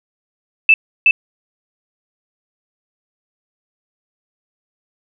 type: tone with echo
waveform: sine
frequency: 2637 Hz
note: E7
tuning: in tune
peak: -5 dBFS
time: 0.69-0.74 s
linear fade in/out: 2 ms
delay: 370 ms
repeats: 1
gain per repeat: -2 dB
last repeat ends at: 1.11 s
effects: none